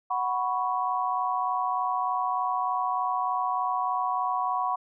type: chord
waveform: sine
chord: F# suspended fourth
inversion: none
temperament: just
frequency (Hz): 740 / 986.7 / 1110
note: F#5 / B5 / C#6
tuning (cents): 0 / -2 / +2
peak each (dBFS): -29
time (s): 0.1-4.76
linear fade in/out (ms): 10
effects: none